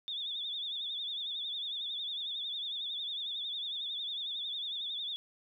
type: tone with vibrato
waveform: sine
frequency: 3544 Hz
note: A7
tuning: 12 cents sharp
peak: -35 dBFS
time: 0.08-5.16 s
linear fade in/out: 0 ms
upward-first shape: triangle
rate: 11 Hz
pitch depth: 110 cents each way
effects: 12-bit